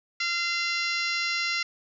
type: harmonic tone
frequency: 689 Hz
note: F5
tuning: 24 cents flat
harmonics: 2 / 3 / 4 / 5 / 6 / 7 / 8 / 9 / 10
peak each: -34 / -29 / -33 / -40 / -34 / -35 / -36 / -46 / -46 dBFS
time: 0.2-1.63 s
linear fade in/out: 5 ms
effects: none